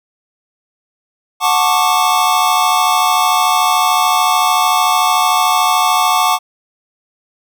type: chord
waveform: square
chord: D major seventh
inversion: first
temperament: just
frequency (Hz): 734.2 / 881 / 1101.2 / 1174.7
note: F#5 / A5 / C#6 / D6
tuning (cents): -14 / +2 / -12 / 0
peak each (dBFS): -17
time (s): 1.4-6.39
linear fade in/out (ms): 50
effects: none